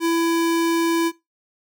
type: tone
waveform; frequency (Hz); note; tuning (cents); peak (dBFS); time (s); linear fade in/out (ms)
square; 333.3; E4; +19; -18; 0-1.12; 50
effects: noise-tail reverb RT60 0.2 s tail -19 dB re dry